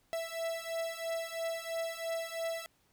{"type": "beating tone pair", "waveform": "45% pulse", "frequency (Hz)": [659.3, 662.3], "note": ["E5", "E5"], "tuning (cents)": [0, 8], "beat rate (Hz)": 3, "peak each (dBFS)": [-38, -38], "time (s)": [0.13, 2.66], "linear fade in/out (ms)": 0, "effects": ["pink hiss -71 dBFS RMS until 2.92 s"]}